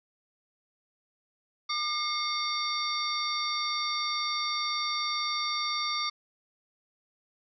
sine tone cluster, 1204 / 2144 / 3618 / 4571 / 5590 Hz, D6 / C7 / A7 / D8 / F8, +43 / +42 / +48 / -48 / +1 cents, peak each -32 / -36 / -36 / -33 / -39 dBFS, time 1.69-6.1 s, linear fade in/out 10 ms, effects none

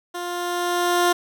15% pulse tone with level ramp, 351.7 Hz, F4, 12 cents sharp, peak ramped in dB -22 to -9 dBFS, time 0.14-1.13 s, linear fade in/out 10 ms, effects none

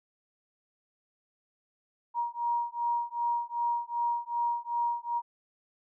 sine beating tone pair, 946 / 948.6 Hz, A#5 / A#5, +25 / +30 cents, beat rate 2.6 Hz, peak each -31 / -31 dBFS, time 2.14-5.22 s, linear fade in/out 50 ms, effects none

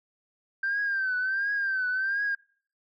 sine tone with vibrato, 1568 Hz, G6, in tune, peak -24 dBFS, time 0.63-2.35 s, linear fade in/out 5 ms, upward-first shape triangle, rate 1.4 Hz, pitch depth 100 cents each way, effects noise-tail reverb RT60 0.5 s tail -26 dB re dry + tanh soft clip ceiling -21 dBFS

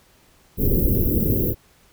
pink band-stop noise, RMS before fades -19 dBFS, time 0.57-1.55 s, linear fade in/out 50 ms, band 470 to 13000 Hz, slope 48 dB/octave, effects pink hiss -56 dBFS RMS until 1.92 s

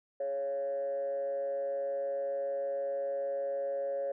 sine tone with frequency modulation, 554.4 Hz, C#5, in tune, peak -30 dBFS, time 0.2-4.12 s, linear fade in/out 5 ms, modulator 137 Hz, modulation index 0.43, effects tanh soft clip ceiling -27 dBFS

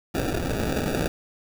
blue noise with sample-and-hold, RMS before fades -26 dBFS, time 0.14-1.08 s, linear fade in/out 5 ms, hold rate 1050 Hz, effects none

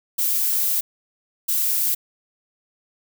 violet noise bursts at uneven times, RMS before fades -21 dBFS, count 2, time 0.18-0.81 / 1.48-1.95 s, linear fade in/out 10 ms, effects none

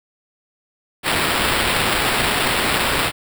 white noise with sample-and-hold, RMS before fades -19 dBFS, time 1.03-3.12 s, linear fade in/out 50 ms, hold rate 6300 Hz, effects none

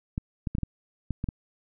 clicks, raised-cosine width 5 ms, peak -16 dBFS, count 8, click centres 0.179 / 0.472 / 0.551 / 0.584 / 0.633 / 1.107 / 1.241 / 1.288 s, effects none

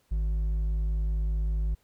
sine tone with hard clipping, 52.6 Hz, G#1, 23 cents sharp, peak -26 dBFS, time 0.11-1.75 s, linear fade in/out 10 ms, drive 4 dB, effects pink hiss -69 dBFS RMS until 1.83 s

